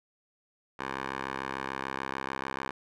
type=tone with band-pass filter; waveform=10% pulse; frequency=66.8 Hz; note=C2; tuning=36 cents sharp; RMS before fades=-36 dBFS; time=0.79-2.71 s; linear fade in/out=5 ms; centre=1300 Hz; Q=1.2; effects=none